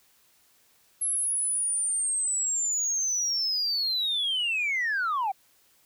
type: linear sweep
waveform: sine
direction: down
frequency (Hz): 11120 to 740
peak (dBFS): -23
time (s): 1.01-5.32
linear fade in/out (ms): 10
effects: tanh soft clip ceiling -22 dBFS + white hiss -63 dBFS RMS until 5.85 s